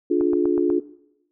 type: chord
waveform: sine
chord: D diminished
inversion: none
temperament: just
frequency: 293.7 / 352.4 / 422.9 Hz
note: D4 / F4 / Ab4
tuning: 0 / +16 / +31 cents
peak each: -21 / -19 / -24 dBFS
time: 0.1-0.8 s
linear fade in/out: 10 ms
type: click train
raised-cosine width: 1 ms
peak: -20 dBFS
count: 5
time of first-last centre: 0.21-0.701 s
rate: 8.14 Hz
effects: noise-tail reverb RT60 0.8 s tail -18 dB re dry